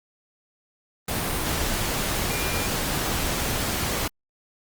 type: tone in noise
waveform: sine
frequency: 2401 Hz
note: D7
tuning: 38 cents sharp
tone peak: -34 dBFS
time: 2.3-2.67 s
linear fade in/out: 5 ms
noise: pink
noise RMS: -26 dBFS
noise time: 1.08-4.08 s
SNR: -11 dB
effects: Opus 32 kbps